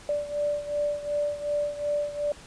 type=beating tone pair; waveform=sine; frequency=585 / 587.7 Hz; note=D5 / D5; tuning=-7 / +1 cents; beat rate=2.7 Hz; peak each=-27 / -31 dBFS; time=0.09-2.32 s; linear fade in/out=2 ms; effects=pink hiss -48 dBFS RMS until 2.46 s + resampled to 22050 Hz